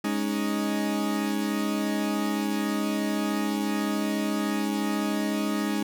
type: chord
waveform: 40% pulse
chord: Ab suspended fourth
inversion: none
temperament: equal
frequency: 207.7 / 277.2 / 311.1 Hz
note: Ab3 / Db4 / Eb4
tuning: 0 / 0 / 0 cents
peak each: -27 / -31 / -29 dBFS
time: 0.04-5.83 s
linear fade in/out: 5 ms
effects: none